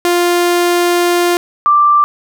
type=tone pair in turn; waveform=sawtooth / sine; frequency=350 / 1177.3 Hz; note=F4 / D6; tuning=+4 / +4 cents; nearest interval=octave + major sixth; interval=2100 cents; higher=second; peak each=-6 dBFS; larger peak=neither; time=0.05-1.37 / 1.66-2.04 s; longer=first; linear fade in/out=0 ms; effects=none